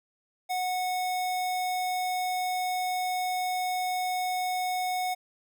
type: tone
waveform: square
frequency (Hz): 734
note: F#5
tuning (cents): -14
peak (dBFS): -28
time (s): 0.49-5.15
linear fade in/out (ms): 20
effects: none